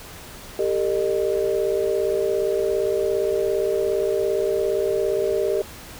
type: tone cluster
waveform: sine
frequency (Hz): 393.8 / 451.2 / 609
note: G4 / A4 / D#5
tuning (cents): +8 / +44 / -37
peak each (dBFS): -22 / -24 / -25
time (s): 0.59-5.62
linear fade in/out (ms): 2
effects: pink hiss -40 dBFS RMS until 5.99 s